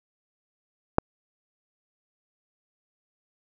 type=click; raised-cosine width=1 ms; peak=-3 dBFS; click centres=0.984 s; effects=none